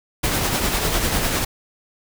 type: noise with tremolo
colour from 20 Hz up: pink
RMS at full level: -19 dBFS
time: 0.23-1.45 s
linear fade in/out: 10 ms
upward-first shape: triangle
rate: 10 Hz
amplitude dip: 45%
effects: none